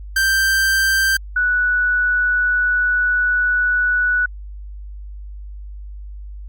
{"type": "tone pair in turn", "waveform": ["45% pulse", "sine"], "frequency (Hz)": [1568, 1476.8], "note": ["G6", "F#6"], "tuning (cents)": [0, -4], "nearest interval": "minor second", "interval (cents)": 104, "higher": "first", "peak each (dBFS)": -14, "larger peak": "neither", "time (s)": [[0.16, 1.17], [1.36, 4.26]], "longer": "second", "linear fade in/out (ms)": 5, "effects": ["added 50 Hz sine -30 dBFS peak until 6.48 s", "Opus 48 kbps"]}